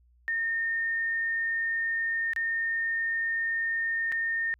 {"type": "tone with dropouts", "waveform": "sine", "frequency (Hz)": 1827, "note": "A#6", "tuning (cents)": -35, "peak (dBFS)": -26, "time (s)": [0.28, 4.54], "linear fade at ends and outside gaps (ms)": 0, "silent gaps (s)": [[2.334, 2.362], [4.118, 4.123]], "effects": ["added 60 Hz sine -59 dBFS peak until 4.59 s"]}